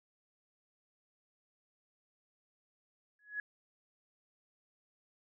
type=tone with exponential growth; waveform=sine; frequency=1683 Hz; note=G#6; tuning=23 cents sharp; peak=-32 dBFS; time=3.19-3.4 s; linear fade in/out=2 ms; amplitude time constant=44 ms; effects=none

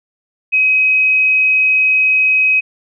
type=tone; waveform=sine; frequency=2534 Hz; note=D#7; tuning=31 cents sharp; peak=-9 dBFS; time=0.52-2.61 s; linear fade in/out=20 ms; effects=none

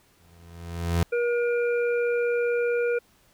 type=tone with exponential growth; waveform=30% pulse; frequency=85 Hz; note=F2; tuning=46 cents flat; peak=-16 dBFS; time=0.2-1.03 s; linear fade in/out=0 ms; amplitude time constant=180 ms
type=harmonic tone; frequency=477.7 Hz; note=A#4; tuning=42 cents sharp; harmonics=1 / 3 / 5; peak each=-22 / -32 / -36 dBFS; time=1.12-2.99 s; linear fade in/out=10 ms
effects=pink hiss -61 dBFS RMS until 3.33 s

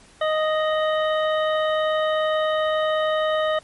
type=harmonic tone with a mistuned harmonic; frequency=622.3 Hz; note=D#5; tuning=in tune; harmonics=1 / 2 / 3 / 5 / 6; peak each=-20 / -26 / -30 / -34 / -36 dBFS; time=0.21-3.59 s; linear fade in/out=5 ms; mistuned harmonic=5; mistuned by=-45 cents; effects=pink hiss -51 dBFS RMS until 3.63 s + MP3 48 kbps

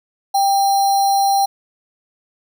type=tone with sample-and-hold; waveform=sine; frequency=790 Hz; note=G5; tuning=13 cents sharp; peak=-12 dBFS; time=0.34-1.46 s; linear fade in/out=10 ms; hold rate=4900 Hz; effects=none

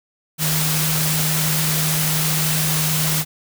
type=tone in noise; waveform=sine; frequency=155.56 Hz; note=D#3; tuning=in tune; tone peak=-21 dBFS; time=0.38-3.25 s; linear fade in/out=50 ms; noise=white; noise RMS=-21 dBFS; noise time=0.38-3.25 s; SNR=-3 dB; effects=none

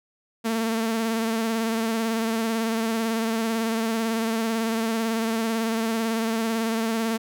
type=tone with vibrato; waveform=sawtooth; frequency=225.4 Hz; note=A3; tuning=42 cents sharp; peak=-19 dBFS; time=0.44-7.18 s; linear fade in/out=20 ms; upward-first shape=sine; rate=18 Hz; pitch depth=33 cents each way; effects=none

